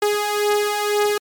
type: beating tone pair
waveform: sawtooth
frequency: 413.9 / 415.9 Hz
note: G#4 / G#4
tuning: -6 / +2 cents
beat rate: 2 Hz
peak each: -19 / -15 dBFS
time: 0.02-1.18 s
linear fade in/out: 5 ms
effects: MP3 96 kbps